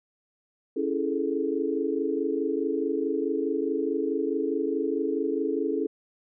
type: chord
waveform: sine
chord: A major seventh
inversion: first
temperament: equal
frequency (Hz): 277.2 / 329.6 / 415.3 / 440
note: C#4 / E4 / G#4 / A4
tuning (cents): 0 / 0 / 0 / 0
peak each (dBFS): -30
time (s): 0.76-5.87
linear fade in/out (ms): 10
effects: none

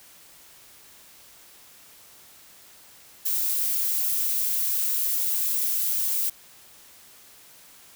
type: noise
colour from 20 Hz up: violet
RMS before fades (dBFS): -25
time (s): 3.25-6.3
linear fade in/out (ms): 10
effects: white hiss -51 dBFS RMS until 7.95 s

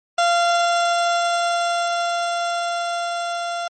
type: tone with level ramp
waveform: 30% pulse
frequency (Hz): 690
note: F5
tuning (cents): -21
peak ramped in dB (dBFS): -12 to -21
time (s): 0.18-3.68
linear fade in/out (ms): 5
effects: MP3 32 kbps

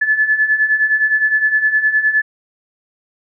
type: beating tone pair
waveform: sine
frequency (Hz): 1724 / 1733.7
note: A6 / A6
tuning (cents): -36 / -26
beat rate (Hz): 9.7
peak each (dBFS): -18 / -13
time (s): 0.01-2.22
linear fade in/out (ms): 10
effects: none

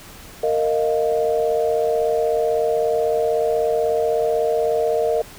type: chord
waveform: sine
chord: Bb suspended fourth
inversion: none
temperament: equal with one note detuned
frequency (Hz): 461.1 / 622.3 / 698.5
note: Bb4 / Eb5 / F5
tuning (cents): -19 / 0 / 0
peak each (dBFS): -19 / -21 / -25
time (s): 0.43-5.22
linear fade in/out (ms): 5
effects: pink hiss -41 dBFS RMS until 5.38 s

